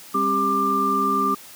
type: tone cluster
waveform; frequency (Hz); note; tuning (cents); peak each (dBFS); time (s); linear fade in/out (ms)
sine; 198.8 / 269.7 / 398.4 / 1188; G3 / C#4 / G4 / D6; +25 / -47 / +28 / +20; -28 / -27 / -28 / -19; 0.14-1.35; 10
effects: white hiss -43 dBFS RMS until 1.55 s + high-pass 100 Hz 12 dB/octave